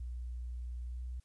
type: tone with pitch glide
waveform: sine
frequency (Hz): 60.6 to 61.73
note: B1 to B1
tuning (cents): -32 to 0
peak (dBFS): -38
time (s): 0-1.2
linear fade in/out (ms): 5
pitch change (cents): +32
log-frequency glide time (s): 0.88-1.02
effects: white hiss -75 dBFS RMS until 1.24 s + resampled to 24000 Hz